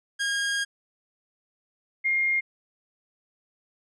sawtooth / sine tone pair in turn, 1626 / 2126 Hz, G#6 / C7, -37 / +27 cents, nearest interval perfect fourth, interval 464 cents, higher second, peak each -21 dBFS, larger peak neither, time 0.19-0.65 / 2.04-2.41 s, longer first, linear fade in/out 20 ms, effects resampled to 22050 Hz

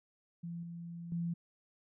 sine tone with level steps, 170 Hz, F3, 46 cents flat, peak -39 / -42 / -33 dBFS, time 0.43-1.34 s, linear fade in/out 10 ms, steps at 0.63 / 1.12 s, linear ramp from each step 2 ms, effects none

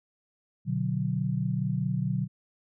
sine chord, B minor, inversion none, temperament just, 123.47 / 148.16 / 185.21 Hz, B2 / D3 / F#3, 0 / +16 / +2 cents, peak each -30 / -30 / -30 dBFS, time 0.65-2.28 s, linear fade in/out 50 ms, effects none

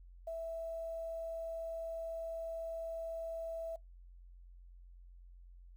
sine tone with quantisation, 658 Hz, E5, 3 cents flat, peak -38 dBFS, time 0.27-3.76 s, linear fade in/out 5 ms, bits 11, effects noise-tail reverb RT60 0.2 s tail -26 dB re dry + added 44 Hz sine -53 dBFS peak until 5.76 s

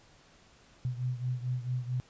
sine beating tone pair, 124.2 / 128.7 Hz, B2 / C3, +10 / -28 cents, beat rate 4.5 Hz, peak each -32 / -36 dBFS, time 0.85-2 s, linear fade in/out 0 ms, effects pink hiss -60 dBFS RMS until 2.09 s + resampled to 16000 Hz

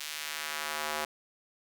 square tone with high-pass filter sweep, 75.9 Hz, D#2, 42 cents flat, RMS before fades -36 dBFS, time 0-1.05 s, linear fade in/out 5 ms, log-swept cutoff 3000 to 700 Hz, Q 0.86, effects none

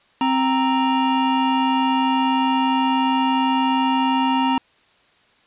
square tone pair together, 263.1 / 932.3 Hz, C4 / A#5, +10 / 0 cents, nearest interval octave + minor seventh, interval 2190 cents, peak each -20 dBFS, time 0.21-4.58 s, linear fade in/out 2 ms, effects white hiss -57 dBFS RMS until 5.46 s + resampled to 8000 Hz

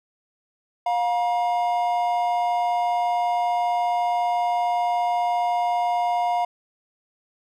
triangle tone pair together, 708.7 / 954 Hz, F5 / A#5, +25 / +40 cents, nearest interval perfect fourth, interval 515 cents, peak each -19 / -24 dBFS, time 0.86-6.45 s, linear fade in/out 5 ms, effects none

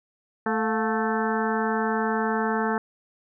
harmonic tone with a mistuned harmonic, 220 Hz, A3, in tune, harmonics 1 / 2 / 3 / 4 / 5 / 6 / 7 / 8, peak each -27 / -28 / -33 / -29 / -34 / -33 / -33 / -35 dBFS, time 0.46-2.78 s, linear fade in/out 2 ms, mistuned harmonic 3, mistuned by +100 cents, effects none

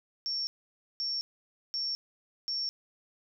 sine tone bursts, 5470 Hz, F8, 37 cents flat, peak -30 dBFS, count 4, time 0.26-2.69 s, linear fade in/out 0 ms, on 210 ms, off 530 ms, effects none

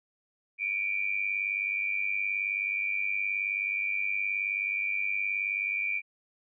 sine tone pair together, 2304 / 2403 Hz, D7 / D7, -34 / +39 cents, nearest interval minor second, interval 73 cents, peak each -31 / -30 dBFS, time 0.58-6.02 s, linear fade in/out 50 ms, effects none

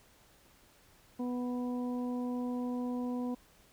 harmonic tone, 246.9 Hz, B3, in tune, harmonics 1 / 2 / 3 / 4, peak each -33 / -42 / -48 / -48 dBFS, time 1.19-3.35 s, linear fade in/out 10 ms, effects pink hiss -63 dBFS RMS until 3.72 s

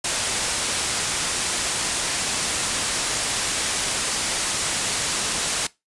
white low-pass noise, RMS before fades -25 dBFS, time 0.04-5.67 s, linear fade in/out 5 ms, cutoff 10000 Hz, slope 48 dB/octave, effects noise-tail reverb RT60 0.2 s tail -20 dB re dry + resampled to 24000 Hz

